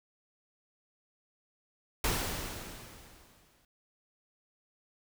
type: noise with exponential decay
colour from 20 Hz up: pink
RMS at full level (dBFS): -29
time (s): 2.04-3.65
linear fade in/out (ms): 2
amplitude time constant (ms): 350
effects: none